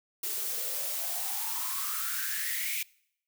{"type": "noise with high-pass filter sweep", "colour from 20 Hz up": "blue", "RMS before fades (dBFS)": -33, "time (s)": [0.23, 2.83], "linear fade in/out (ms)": 5, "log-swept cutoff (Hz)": [360, 2400], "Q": 8.4, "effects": ["noise-tail reverb RT60 0.7 s tail -24 dB re dry"]}